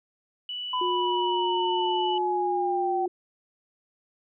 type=tone; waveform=sine; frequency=2960 Hz; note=F#7; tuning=in tune; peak=-31 dBFS; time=0.49-2.18 s; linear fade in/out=2 ms
type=linear sweep; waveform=sine; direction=down; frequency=1008 to 761 Hz; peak=-25 dBFS; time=0.73-3.06 s; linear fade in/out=5 ms
type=tone with pitch glide; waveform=sine; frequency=359.8 to 357.3 Hz; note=F#4 to F4; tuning=-48 to +40 cents; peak=-27 dBFS; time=0.81-3.08 s; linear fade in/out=5 ms; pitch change=-12 cents; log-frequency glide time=2.31-2.63 s
effects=none